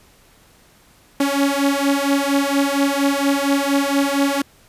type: beating tone pair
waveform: sawtooth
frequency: 277.2 / 281.5 Hz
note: C#4 / C#4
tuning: 0 / +27 cents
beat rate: 4.3 Hz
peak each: -15 dBFS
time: 1.2-4.42 s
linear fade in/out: 5 ms
effects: pink hiss -52 dBFS RMS until 4.68 s + resampled to 32000 Hz